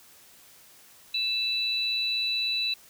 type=tone pair together; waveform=sine; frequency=2637 / 3958 Hz; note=E7 / B7; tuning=0 / +3 cents; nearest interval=perfect fifth; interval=703 cents; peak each=-31 / -26 dBFS; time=1.14-2.74 s; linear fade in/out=5 ms; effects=white hiss -54 dBFS RMS until 2.89 s